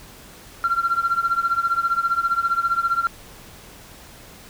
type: tone with tremolo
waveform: sine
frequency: 1372 Hz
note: F6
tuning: 31 cents flat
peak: -13 dBFS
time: 0.64-3.07 s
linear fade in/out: 0 ms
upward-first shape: triangle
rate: 15 Hz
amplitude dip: 95%
effects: tanh soft clip ceiling -12 dBFS + pink hiss -44 dBFS RMS until 4.49 s